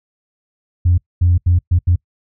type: tone bursts at uneven times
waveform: sine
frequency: 87.8 Hz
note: F2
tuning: 10 cents sharp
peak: -8 dBFS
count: 5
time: 0.85-0.98 / 1.21-1.38 / 1.46-1.59 / 1.71-1.79 / 1.87-1.96 s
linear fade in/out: 10 ms
effects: noise-tail reverb RT60 0.1 s tail -25 dB re dry + tanh soft clip ceiling -5 dBFS